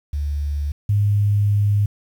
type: tone pair in turn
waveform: sine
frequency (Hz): 72.6 / 102.67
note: D2 / G#2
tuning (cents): -19 / -19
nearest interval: tritone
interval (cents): 600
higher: second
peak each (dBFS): -20 / -14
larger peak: second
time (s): 0.13-0.72 / 0.89-1.86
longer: second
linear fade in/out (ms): 5
effects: 8-bit